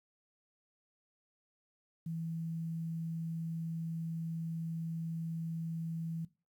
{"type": "tone with quantisation", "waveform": "sine", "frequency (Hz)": 164.2, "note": "E3", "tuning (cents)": -6, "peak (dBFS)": -36, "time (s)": [2.06, 6.25], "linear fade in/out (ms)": 5, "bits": 11, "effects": ["noise-tail reverb RT60 0.3 s tail -18 dB re dry"]}